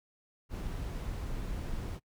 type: noise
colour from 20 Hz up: brown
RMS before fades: -37 dBFS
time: 0.49-2 s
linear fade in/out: 50 ms
effects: noise-tail reverb RT60 0.1 s tail -25 dB re dry